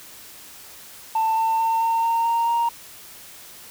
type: tone with pitch steps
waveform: sine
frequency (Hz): 890 / 897.2 / 904.5 / 911.9 / 919.3 / 926.7 / 934.2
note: A5 / A5 / A5 / A#5 / A#5 / A#5 / A#5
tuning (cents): +20 / +34 / +48 / -38 / -24 / -10 / +3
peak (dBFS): -16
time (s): 1.15-2.69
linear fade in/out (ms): 5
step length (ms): 220
effects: tanh soft clip ceiling -16 dBFS + white hiss -43 dBFS RMS until 3.7 s